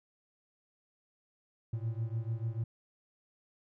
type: beating tone pair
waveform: triangle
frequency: 110.9 / 117.7 Hz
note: A2 / A#2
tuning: +14 / +17 cents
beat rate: 6.8 Hz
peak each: -33 / -35 dBFS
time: 1.73-2.64 s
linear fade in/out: 5 ms
effects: none